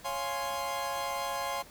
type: chord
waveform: 40% pulse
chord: Db major seventh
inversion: none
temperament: equal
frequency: 554.4 / 698.5 / 830.6 / 1046.5 Hz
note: Db5 / F5 / Ab5 / C6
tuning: 0 / 0 / 0 / 0 cents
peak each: -38 / -38 / -37 / -35 dBFS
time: 0.04-1.63 s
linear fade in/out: 20 ms
effects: pink hiss -53 dBFS RMS until 1.7 s